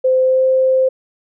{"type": "tone with pitch glide", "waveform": "sine", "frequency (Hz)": [517, 521.8], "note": ["C5", "C5"], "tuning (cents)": [-21, -5], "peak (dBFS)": -10, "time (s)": [0.04, 0.89], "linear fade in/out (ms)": 10, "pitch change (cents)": 16, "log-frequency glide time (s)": [0.23, 0.44], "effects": []}